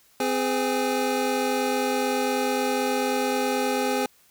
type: tone cluster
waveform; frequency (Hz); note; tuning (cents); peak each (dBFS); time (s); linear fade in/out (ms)
square; 257.9 / 415.2 / 511 / 823; C4 / G#4 / C5 / G#5; -25 / 0 / -41 / -16; -29; 0.2-4.06; 2
effects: white hiss -59 dBFS RMS until 4.3 s